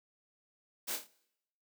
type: noise with echo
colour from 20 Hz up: white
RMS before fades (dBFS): -37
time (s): 0.87-0.97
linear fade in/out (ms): 20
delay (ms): 27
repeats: 4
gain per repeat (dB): -6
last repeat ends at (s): 1.078
effects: noise-tail reverb RT60 0.8 s tail -22 dB re dry + high-pass 200 Hz 12 dB/octave